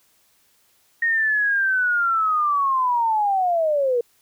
sine linear sweep, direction down, 1864.7 to 466.2 Hz, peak -17 dBFS, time 1.02-4.01 s, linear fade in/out 5 ms, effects white hiss -61 dBFS RMS until 4.21 s

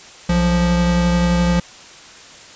square tone pair together, 62.06 / 174.61 Hz, B1 / F3, +9 / 0 cents, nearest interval octave + tritone, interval 1791 cents, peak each -21 / -15 dBFS, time 0.29-1.6 s, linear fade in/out 5 ms, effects white hiss -40 dBFS RMS until 2.55 s + resampled to 16000 Hz

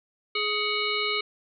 harmonic tone with a mistuned harmonic, 419.1 Hz, G#4, 16 cents sharp, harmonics 1 / 3 / 5 / 7 / 9 / 10, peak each -32 / -32 / -29 / -32 / -34 / -33 dBFS, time 0.35-1.21 s, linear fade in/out 5 ms, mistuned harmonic 5, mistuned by +110 cents, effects none

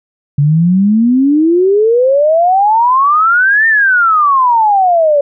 sine exponential two-way sweep, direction up then down, 139.5 to 1828 to 561 Hz, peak -6 dBFS, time 0.38-5.21 s, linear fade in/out 5 ms, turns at 3.67 s, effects none

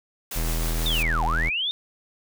white noise with tremolo, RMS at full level -32 dBFS, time 0.31-1.03 s, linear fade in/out 5 ms, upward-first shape sine, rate 6.3 Hz, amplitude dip 30%
square tone, 40.53 Hz, E1, 29 cents flat, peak -24 dBFS, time 0.35-1.5 s, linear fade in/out 20 ms
sine linear two-way sweep, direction down then up, 3700 to 705 to 3700 Hz, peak -23 dBFS, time 0.86-1.71 s, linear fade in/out 0 ms, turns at 1.24 s
effects none

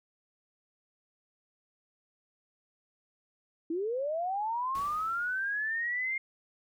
sine linear sweep, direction up, 313.1 to 2131 Hz, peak -29 dBFS, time 3.7-6.18 s, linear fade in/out 5 ms
pink noise with exponential decay, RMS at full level -46 dBFS, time 4.75-6 s, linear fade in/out 0 ms, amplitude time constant 270 ms
effects MP3 96 kbps

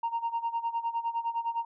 sine tone with tremolo, 927 Hz, A#5, 10 cents flat, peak -24 dBFS, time 0.03-1.65 s, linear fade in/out 5 ms, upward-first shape sine, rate 9.8 Hz, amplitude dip 85%, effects tanh soft clip ceiling -24 dBFS

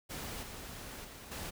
pink noise with level steps, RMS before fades -42 / -46 / -50 / -42 dBFS, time 0.09-1.51 s, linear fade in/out 20 ms, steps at 0.42 / 1.04 / 1.31 s, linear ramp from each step 10 ms, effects none

